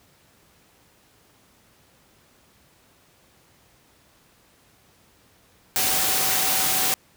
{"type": "tone in noise", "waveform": "sine", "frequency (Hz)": 760, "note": "F#5", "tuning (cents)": 46, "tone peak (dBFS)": -33, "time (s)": [5.76, 6.94], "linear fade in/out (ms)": 0, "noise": "white", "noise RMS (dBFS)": -22, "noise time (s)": [5.76, 6.94], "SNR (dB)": -14, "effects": ["pink hiss -58 dBFS RMS until 7.16 s", "high-pass 60 Hz 12 dB/octave"]}